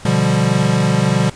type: chord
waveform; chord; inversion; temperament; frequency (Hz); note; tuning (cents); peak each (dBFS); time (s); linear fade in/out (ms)
square; G dominant seventh; first; equal; 123.47 / 146.83 / 174.61 / 196; B2 / D3 / F3 / G3; 0 / 0 / 0 / 0; -19; 0.05-1.3; 5
effects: pink hiss -39 dBFS RMS until 1.35 s + resampled to 22050 Hz